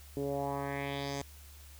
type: tone with low-pass filter sweep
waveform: 10% pulse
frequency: 140 Hz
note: C#3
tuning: 18 cents sharp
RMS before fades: -36 dBFS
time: 0.17-1.22 s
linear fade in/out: 0 ms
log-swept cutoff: 370 to 7300 Hz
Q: 2.6
effects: added 72 Hz sine -51 dBFS peak until 1.79 s + white hiss -57 dBFS RMS until 1.79 s